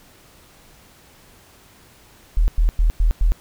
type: tone bursts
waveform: sine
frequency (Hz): 40.07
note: E1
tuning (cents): -48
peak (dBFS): -12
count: 5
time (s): 2.37-3.32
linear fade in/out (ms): 0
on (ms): 110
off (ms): 100
effects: pink hiss -50 dBFS RMS until 3.4 s